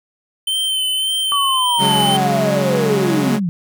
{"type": "tone with vibrato", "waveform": "square", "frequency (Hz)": 3081, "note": "G7", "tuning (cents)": -31, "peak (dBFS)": -17, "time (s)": [0.47, 2.17], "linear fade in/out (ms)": 5, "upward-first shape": "sine", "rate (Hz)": 1.8, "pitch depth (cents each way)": 29}
{"type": "linear sweep", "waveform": "sine", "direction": "down", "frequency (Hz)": [1154, 161.7], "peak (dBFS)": -16, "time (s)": [1.32, 3.49], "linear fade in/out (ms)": 0}
{"type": "chord", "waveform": "sawtooth", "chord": "C# suspended fourth", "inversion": "none", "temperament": "equal with one note detuned", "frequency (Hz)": [140.69, 185, 207.7], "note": ["C#3", "F#3", "G#3"], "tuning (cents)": [26, 0, 0], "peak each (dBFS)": -17, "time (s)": [1.78, 3.4], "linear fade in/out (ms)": 50}
{"effects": []}